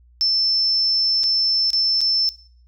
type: tone with dropouts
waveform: sine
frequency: 5310 Hz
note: E8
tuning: 12 cents sharp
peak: -15 dBFS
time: 0.21-2.29 s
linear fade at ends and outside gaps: 0 ms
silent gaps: 1.234-1.239 / 1.704-1.732 / 2.007-2.014 s
effects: noise-tail reverb RT60 0.5 s tail -20 dB re dry + added 60 Hz sine -49 dBFS peak until 2.67 s